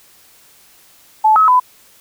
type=tone with pitch steps; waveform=sine; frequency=867 / 1283 / 1002 Hz; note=A5 / E6 / B5; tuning=-26 / -47 / +25 cents; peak=-7 dBFS; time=1.24-1.6 s; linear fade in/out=10 ms; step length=120 ms; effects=white hiss -48 dBFS RMS until 2 s

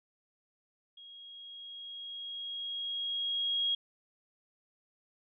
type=tone with level ramp; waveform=sine; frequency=3284 Hz; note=G#7; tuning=20 cents flat; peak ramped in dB=-49 to -27 dBFS; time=0.97-3.75 s; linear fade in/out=5 ms; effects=none

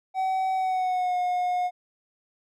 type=tone with pitch glide; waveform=triangle; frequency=758 to 720.8 Hz; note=F#5 to F#5; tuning=+42 to -45 cents; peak=-21 dBFS; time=0.14-1.71 s; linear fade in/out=50 ms; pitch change=-87 cents; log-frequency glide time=0.54-1.17 s; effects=none

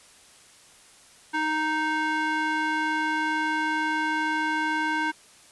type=tone with band-pass filter; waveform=square; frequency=311.1 Hz; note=D#4; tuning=in tune; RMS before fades=-26 dBFS; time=1.33-5.12 s; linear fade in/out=20 ms; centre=1400 Hz; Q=1.7; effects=white hiss -53 dBFS RMS until 5.51 s + resampled to 24000 Hz

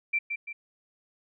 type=tone with echo; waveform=sine; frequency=2349 Hz; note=D7; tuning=in tune; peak=-23 dBFS; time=0.13-0.19 s; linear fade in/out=10 ms; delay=170 ms; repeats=2; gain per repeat=-6 dB; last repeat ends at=0.53 s; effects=none

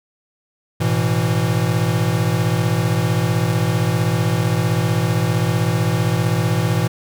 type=chord; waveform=square; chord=A suspended second; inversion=none; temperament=equal with one note detuned; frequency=107.92 / 123.47 / 164.81 Hz; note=A2 / B2 / E3; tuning=-33 / 0 / 0 cents; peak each=-21 dBFS; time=0.8-6.88 s; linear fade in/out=10 ms; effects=none

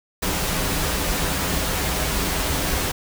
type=noise with comb filter; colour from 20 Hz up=pink; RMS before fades=-23 dBFS; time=0.22-2.92 s; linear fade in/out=10 ms; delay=8.7 ms; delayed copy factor=-0.5; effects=none

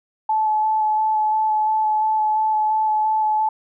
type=tone with vibrato; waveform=sine; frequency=864 Hz; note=A5; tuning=32 cents flat; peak=-16 dBFS; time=0.29-3.49 s; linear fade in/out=5 ms; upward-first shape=square; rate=2.9 Hz; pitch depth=11 cents each way; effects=none

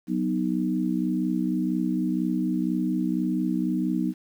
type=chord; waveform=sine; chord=B major; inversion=second; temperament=equal; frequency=185 / 246.9 / 311.1 Hz; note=F#3 / B3 / D#4; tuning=0 / 0 / 0 cents; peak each=-27 dBFS; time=0.07-4.14 s; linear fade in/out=50 ms; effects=9-bit

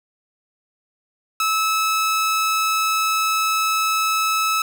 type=tone; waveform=sawtooth; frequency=1300 Hz; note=E6; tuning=24 cents flat; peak=-14 dBFS; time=1.4-4.62 s; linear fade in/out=2 ms; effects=none

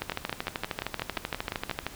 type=two click trains; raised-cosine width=0.3 ms; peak=-14 / -13 dBFS; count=10 / 25; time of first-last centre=0.12-1.696 / 0.02-1.866 s; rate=5.71 / 13 Hz; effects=pink hiss -46 dBFS RMS until 1.95 s

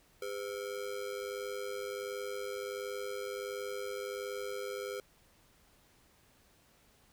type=ring-modulated tone; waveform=square; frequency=455.6 Hz; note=A#4; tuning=40 cents flat; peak=-35 dBFS; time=0.22-5 s; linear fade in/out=2 ms; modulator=50.7 Hz; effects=pink hiss -66 dBFS RMS until 7.12 s

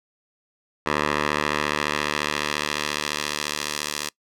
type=tone with band-pass filter sweep; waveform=10% pulse; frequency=74.4 Hz; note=D2; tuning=23 cents sharp; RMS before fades=-26 dBFS; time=0.86-4.09 s; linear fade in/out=5 ms; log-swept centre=1400 to 6200 Hz; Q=0.71; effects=noise-tail reverb RT60 0.1 s tail -23 dB re dry

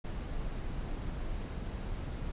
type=noise; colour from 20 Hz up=brown; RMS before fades=-37 dBFS; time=0.04-2.32 s; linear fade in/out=10 ms; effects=resampled to 8000 Hz

